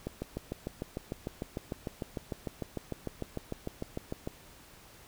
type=click train; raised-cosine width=2 ms; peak=-21 dBFS; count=29; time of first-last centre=0.07-4.274 s; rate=6.66 Hz; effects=pink hiss -55 dBFS RMS until 5.07 s